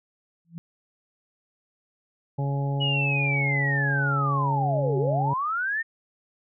sine tone with exponential growth, 167.6 Hz, E3, 29 cents sharp, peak -30 dBFS, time 0.45-0.58 s, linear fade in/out 0 ms, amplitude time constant 27 ms
harmonic tone, 139.8 Hz, C#3, 15 cents sharp, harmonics 1 / 2 / 3 / 4 / 5 / 6, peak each -24 / -37 / -38 / -37 / -44 / -36 dBFS, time 2.38-5.34 s, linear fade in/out 10 ms
sine linear two-way sweep, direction down then up, 2932 to 370 to 1851 Hz, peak -24 dBFS, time 2.8-5.83 s, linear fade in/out 20 ms, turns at 4.98 s
effects none

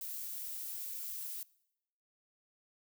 violet noise, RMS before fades -42 dBFS, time 0.01-1.43 s, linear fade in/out 2 ms, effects noise-tail reverb RT60 0.8 s tail -22 dB re dry

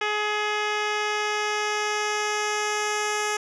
10% pulse tone with low-pass filter sweep, 421 Hz, G#4, 24 cents sharp, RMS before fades -26 dBFS, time 0.01-3.37 s, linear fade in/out 5 ms, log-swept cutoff 3700 to 7700 Hz, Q 1.5, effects none

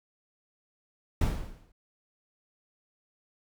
brown noise with exponential decay, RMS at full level -22 dBFS, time 1.21-1.72 s, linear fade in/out 5 ms, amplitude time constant 110 ms, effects none

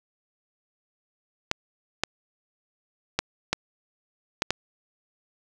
clicks, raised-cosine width 0.2 ms, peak -5 dBFS, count 6, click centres 1.514 / 2.036 / 3.19 / 3.53 / 4.421 / 4.506 s, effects none

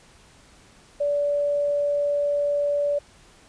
sine tone, 578 Hz, D5, 28 cents flat, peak -20 dBFS, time 1-2.99 s, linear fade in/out 10 ms, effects pink hiss -53 dBFS RMS until 3.48 s + resampled to 22050 Hz

